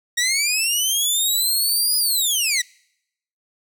15% pulse linear two-way sweep, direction up then down, 1876 to 4978 to 1876 Hz, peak -11 dBFS, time 0.17-2.62 s, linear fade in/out 10 ms, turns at 1.97 s, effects noise-tail reverb RT60 0.8 s tail -26 dB re dry

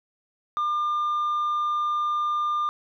sine tone with tanh clipping, 1200 Hz, D6, 37 cents sharp, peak -23 dBFS, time 0.57-2.69 s, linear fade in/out 0 ms, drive 2 dB, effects none

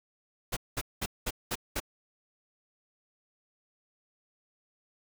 pink noise bursts, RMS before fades -32 dBFS, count 6, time 0.52-1.802 s, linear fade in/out 10 ms, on 47 ms, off 200 ms, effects none

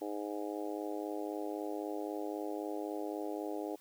harmonic tone, 103.83 Hz, G#2, in tune, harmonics 3 / 4 / 5 / 6 / 7 / 8, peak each -40 / -42 / -44 / -46 / -47 / -48 dBFS, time 0.01-3.76 s, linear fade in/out 10 ms, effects white hiss -63 dBFS RMS until 3.8 s

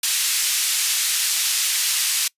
white band-pass noise, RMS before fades -21 dBFS, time 0.03-2.28 s, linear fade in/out 5 ms, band 2400 to 10000 Hz, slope 12 dB/octave, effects noise-tail reverb RT60 0.1 s tail -24 dB re dry + resampled to 32000 Hz

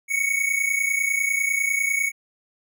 square tone pair together, 2208 / 2238 Hz, C#7 / C#7, -7 / +16 cents, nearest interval unison, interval 23 cents, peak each -24 dBFS, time 0.08-2.12 s, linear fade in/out 50 ms, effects none

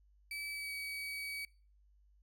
35% pulse tone with pitch glide, 2300 to 2271 Hz, D7 to C#7, -37 to +41 cents, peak -38 dBFS, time 0.31-1.45 s, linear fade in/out 2 ms, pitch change -22 cents, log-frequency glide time 0.51-0.73 s, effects noise-tail reverb RT60 0.4 s tail -23 dB re dry + added 50 Hz sine -64 dBFS peak until 2.22 s

